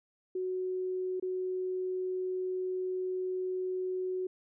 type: tone with dropouts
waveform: sine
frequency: 370 Hz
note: F#4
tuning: in tune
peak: -31 dBFS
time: 0.35-4.27 s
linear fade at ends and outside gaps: 5 ms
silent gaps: 1.199-1.224 s
effects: none